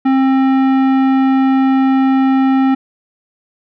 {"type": "tone with tanh clipping", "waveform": "sine", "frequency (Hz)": 266, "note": "C4", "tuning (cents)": 29, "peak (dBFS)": -11, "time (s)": [0.05, 2.75], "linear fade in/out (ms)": 10, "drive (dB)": 15, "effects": []}